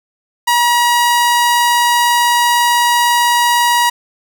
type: tone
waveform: sawtooth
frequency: 958 Hz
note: A#5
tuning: 47 cents sharp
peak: -6 dBFS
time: 0.47-3.9 s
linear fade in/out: 10 ms
effects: none